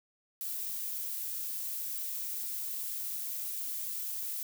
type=noise; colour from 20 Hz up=violet; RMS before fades=-37 dBFS; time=0.41-4.43 s; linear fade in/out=0 ms; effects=none